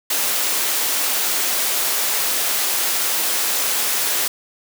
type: high-pass noise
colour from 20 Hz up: white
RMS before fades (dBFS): -20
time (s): 0.1-4.28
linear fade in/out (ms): 5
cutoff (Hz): 320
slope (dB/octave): 12
effects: none